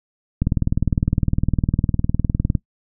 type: click train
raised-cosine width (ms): 5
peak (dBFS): -5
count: 43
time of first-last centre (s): 0.42-2.552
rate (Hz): 19.7
effects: noise-tail reverb RT60 0.1 s tail -21 dB re dry